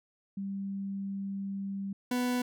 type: tone pair in turn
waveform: sine / 40% pulse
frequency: 196.6 / 247.7 Hz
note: G3 / B3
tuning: +5 / +5 cents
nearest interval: major third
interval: 400 cents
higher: second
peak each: -33 / -27 dBFS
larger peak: second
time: 0.37-1.93 / 2.11-2.42 s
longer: first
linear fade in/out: 5 ms
effects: none